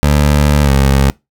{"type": "tone with pitch glide", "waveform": "20% pulse", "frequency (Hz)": [73.3, 68], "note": ["D2", "C#2"], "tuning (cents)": [-3, -33], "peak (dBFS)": -3, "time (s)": [0.03, 1.1], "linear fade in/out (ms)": 0, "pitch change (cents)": -130, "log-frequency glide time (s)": [0.63, 0.7], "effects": ["noise-tail reverb RT60 0.2 s tail -23 dB re dry"]}